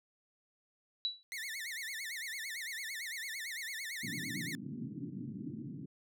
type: tone with exponential decay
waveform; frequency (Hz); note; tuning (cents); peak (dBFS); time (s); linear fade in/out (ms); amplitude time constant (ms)
sine; 3932; B7; -8; -28; 1.05-1.23; 0; 39
type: tone with vibrato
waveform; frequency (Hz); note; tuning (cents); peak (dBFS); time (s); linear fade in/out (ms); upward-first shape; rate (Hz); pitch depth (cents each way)
sawtooth; 1973; B6; -2; -36; 1.32-4.55; 0; sine; 8.9; 210
type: band-pass noise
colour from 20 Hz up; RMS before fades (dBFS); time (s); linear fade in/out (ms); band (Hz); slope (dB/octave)
white; -43; 4.03-5.86; 5; 120 to 300; 48
effects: none